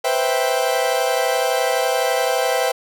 40% pulse chord, C major seventh, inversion third, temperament equal with one note detuned, 493.9 / 525.7 / 659.3 / 784 Hz, B4 / C5 / E5 / G5, 0 / +8 / 0 / 0 cents, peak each -22 dBFS, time 0.04-2.72 s, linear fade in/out 10 ms, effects none

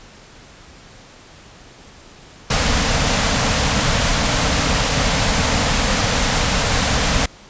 pink band-stop noise, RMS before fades -17 dBFS, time 2.5-7.26 s, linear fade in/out 5 ms, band 300 to 430 Hz, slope 96 dB/octave, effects pink hiss -43 dBFS RMS until 7.49 s + resampled to 16000 Hz

